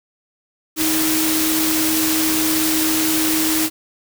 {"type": "tone in noise", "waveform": "sine", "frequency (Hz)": 316.1, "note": "D#4", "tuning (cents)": 27, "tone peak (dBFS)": -19, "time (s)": [0.76, 3.7], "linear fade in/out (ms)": 50, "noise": "white", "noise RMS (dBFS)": -20, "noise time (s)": [0.76, 3.7], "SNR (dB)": -2, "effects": []}